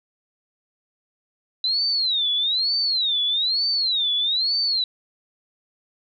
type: tone with vibrato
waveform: sine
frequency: 3951 Hz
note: B7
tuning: in tune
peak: -19 dBFS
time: 1.64-4.84 s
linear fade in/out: 2 ms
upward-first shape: sine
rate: 1.1 Hz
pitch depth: 250 cents each way
effects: none